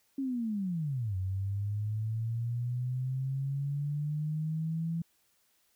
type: linear two-way sweep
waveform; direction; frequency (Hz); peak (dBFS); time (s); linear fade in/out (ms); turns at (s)
sine; down then up; 277.2 to 92.5 to 167.4; -30; 0.18-5.02; 5; 1.16
effects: white hiss -71 dBFS RMS until 5.75 s